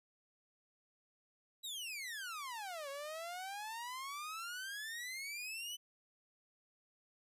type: exponential two-way sweep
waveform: sawtooth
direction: down then up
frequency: 3954 to 546 to 3027 Hz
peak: -39 dBFS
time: 1.63-5.77 s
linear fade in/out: 20 ms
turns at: 2.89 s
effects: resampled to 32000 Hz